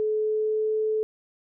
sine tone with pitch glide, 430 to 433.7 Hz, A4 to A4, -40 to -25 cents, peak -22 dBFS, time 0-1.03 s, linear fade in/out 0 ms, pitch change +15 cents, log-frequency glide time 0.2-0.76 s, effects none

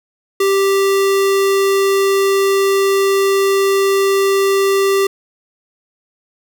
square tone, 392 Hz, G4, in tune, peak -12 dBFS, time 0.4-5.07 s, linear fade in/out 5 ms, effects none

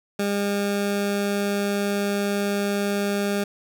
20% pulse tone, 202 Hz, G#3, 48 cents flat, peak -17 dBFS, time 0.19-3.44 s, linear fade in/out 5 ms, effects none

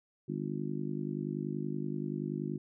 harmonic tone, 50.5 Hz, G#1, 48 cents flat, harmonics 3 / 4 / 5 / 6 / 7, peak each -38 / -39 / -40 / -41 / -41 dBFS, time 0.28-2.58 s, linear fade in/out 10 ms, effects none

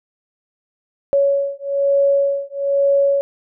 sine beating tone pair, 558 / 559.1 Hz, C#5 / C#5, +11 / +15 cents, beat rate 1.1 Hz, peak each -17 dBFS, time 1.13-3.21 s, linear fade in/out 0 ms, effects none

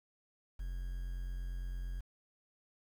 triangle tone with quantisation, 44.41 Hz, F1, 30 cents sharp, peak -35 dBFS, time 0.59-2.01 s, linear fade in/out 10 ms, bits 10, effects none

